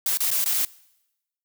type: noise with dropouts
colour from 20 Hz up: blue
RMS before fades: -23 dBFS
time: 0.06-0.65 s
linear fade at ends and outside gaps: 2 ms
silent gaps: 0.173-0.204 / 0.305-0.313 / 0.443-0.459 s
effects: noise-tail reverb RT60 0.9 s tail -22 dB re dry